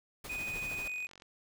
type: noise with tremolo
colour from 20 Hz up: pink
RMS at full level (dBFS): -43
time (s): 0.24-0.88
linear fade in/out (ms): 5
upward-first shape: triangle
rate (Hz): 13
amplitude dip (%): 55
type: tone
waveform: triangle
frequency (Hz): 2489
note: D#7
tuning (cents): 0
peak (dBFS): -34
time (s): 0.29-1.07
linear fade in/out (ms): 10
type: click train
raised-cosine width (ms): 0.2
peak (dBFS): -36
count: 19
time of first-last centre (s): 0.83-1.221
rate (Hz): 46
effects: none